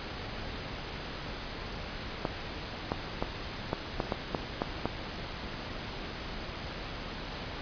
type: clicks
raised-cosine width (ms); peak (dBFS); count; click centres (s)
1; -14; 9; 2.252 / 2.919 / 3.225 / 3.731 / 4.002 / 4.122 / 4.348 / 4.619 / 4.856
effects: pink hiss -39 dBFS RMS until 7.61 s + resampled to 11025 Hz